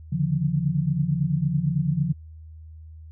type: tone cluster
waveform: sine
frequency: 140.8 / 149.8 / 173.5 Hz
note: C#3 / D3 / F3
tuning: +27 / +35 / -11 cents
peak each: -25 dBFS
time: 0.12-2.13 s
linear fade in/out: 10 ms
effects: added 79 Hz sine -40 dBFS peak until 3.11 s